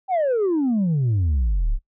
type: exponential sweep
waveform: sine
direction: down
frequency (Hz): 790 to 30.87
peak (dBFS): -15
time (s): 0.08-1.79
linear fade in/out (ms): 50
effects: noise-tail reverb RT60 0.1 s tail -18 dB re dry + tanh soft clip ceiling -16 dBFS